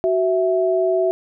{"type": "tone pair together", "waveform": "sine", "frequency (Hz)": [373.7, 657.8], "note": ["F#4", "E5"], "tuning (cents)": [17, -4], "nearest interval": "minor seventh", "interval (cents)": 979, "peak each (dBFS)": -18, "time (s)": [0.04, 1.11], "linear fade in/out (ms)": 0, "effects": []}